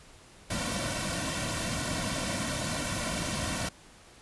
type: noise with comb filter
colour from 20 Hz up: pink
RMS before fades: -32 dBFS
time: 0.5-3.69 s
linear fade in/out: 5 ms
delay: 2.4 ms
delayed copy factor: -0.8
effects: pink hiss -54 dBFS RMS until 4.21 s + resampled to 24000 Hz